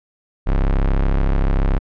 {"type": "tone", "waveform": "40% pulse", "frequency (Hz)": 33.67, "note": "C#1", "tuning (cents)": -50, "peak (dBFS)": -13, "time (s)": [0.46, 1.79], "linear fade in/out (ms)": 20, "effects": ["low-pass 2000 Hz 12 dB/octave"]}